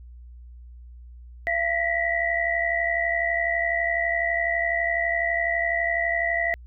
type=tone cluster; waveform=sine; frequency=678 / 1920 / 1992 Hz; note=E5 / B6 / B6; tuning=+49 / -49 / +14 cents; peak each=-26 dBFS; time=1.47-6.54 s; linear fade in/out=0 ms; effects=added 60 Hz sine -41 dBFS peak until 6.66 s